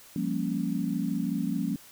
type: chord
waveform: sine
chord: G half-diminished seventh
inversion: third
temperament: equal with one note detuned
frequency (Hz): 174.61 / 199.54 / 233.1 / 277.2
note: F3 / G3 / Bb3 / Db4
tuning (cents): 0 / +31 / 0 / 0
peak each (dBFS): -32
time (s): 0.16-1.76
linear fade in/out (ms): 2
effects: white hiss -52 dBFS RMS until 1.91 s